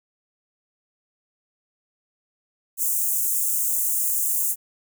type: high-pass noise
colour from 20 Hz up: white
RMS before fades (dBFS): -23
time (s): 2.77-4.56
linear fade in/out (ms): 50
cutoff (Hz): 6800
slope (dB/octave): 48
effects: none